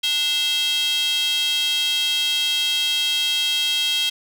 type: tone with high-pass filter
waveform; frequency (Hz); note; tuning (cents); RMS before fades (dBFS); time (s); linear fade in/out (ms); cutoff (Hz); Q
square; 293.7; D4; 0; -21; 0.03-4.1; 10; 3200; 6.1
effects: none